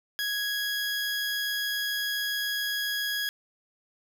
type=tone; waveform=20% pulse; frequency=1661.2 Hz; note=G#6; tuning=in tune; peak=-23 dBFS; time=0.19-3.29 s; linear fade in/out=0 ms; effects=none